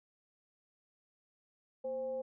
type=tone with frequency modulation; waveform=sine; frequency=523.3 Hz; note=C5; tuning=in tune; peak=-35 dBFS; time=1.84-2.22 s; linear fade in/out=10 ms; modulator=289 Hz; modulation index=0.31; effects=none